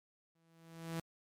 sawtooth tone with exponential growth, 164.81 Hz, E3, in tune, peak -32 dBFS, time 0.35-1 s, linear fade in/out 5 ms, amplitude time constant 140 ms, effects MP3 96 kbps

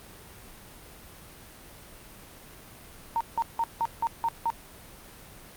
sine tone bursts, 920 Hz, A#5, 23 cents flat, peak -23 dBFS, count 7, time 3.16-4.502 s, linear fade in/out 0 ms, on 46 ms, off 170 ms, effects pink hiss -48 dBFS RMS until 5.56 s + Opus 32 kbps

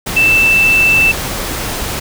sine tone in noise, 2654 Hz, E7, 11 cents sharp, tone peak -7 dBFS, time 0.16-1.12 s, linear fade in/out 10 ms, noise pink, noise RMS -20 dBFS, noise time 0.06-2 s, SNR +10 dB, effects none

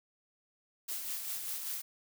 blue noise with tremolo, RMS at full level -37 dBFS, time 0.88-1.82 s, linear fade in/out 10 ms, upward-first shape sine, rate 5.1 Hz, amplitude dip 40%, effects none

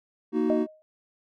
triangle chord, D# minor, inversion second, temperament just, 233.3 / 311.1 / 373.4 Hz, A#3 / D#4 / F#4, +2 / 0 / +16 cents, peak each -25 / -24 / -25 dBFS, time 0.32-0.67 s, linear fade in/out 50 ms
sine tone with exponential decay, 622.3 Hz, D#5, in tune, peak -21 dBFS, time 0.5-0.82 s, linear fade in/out 0 ms, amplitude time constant 69 ms
effects none

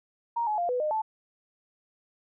sine tone with pitch steps, 936 / 849 / 698 / 496.6 / 610 / 874 Hz, A#5 / G#5 / F5 / B4 / D#5 / A5, +7 / +38 / -1 / +9 / -34 / -12 cents, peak -25 dBFS, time 0.36-1.02 s, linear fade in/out 10 ms, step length 110 ms, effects none

